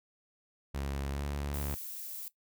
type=tone with pitch glide; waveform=sawtooth; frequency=69.3 to 71.45 Hz; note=C#2 to D2; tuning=0 to -47 cents; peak=-30 dBFS; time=0.74-1.75 s; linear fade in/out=10 ms; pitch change=+53 cents; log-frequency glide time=1.11-1.22 s
type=noise; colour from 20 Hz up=violet; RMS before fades=-42 dBFS; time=1.54-2.28 s; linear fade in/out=0 ms
effects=noise-tail reverb RT60 0.1 s tail -17 dB re dry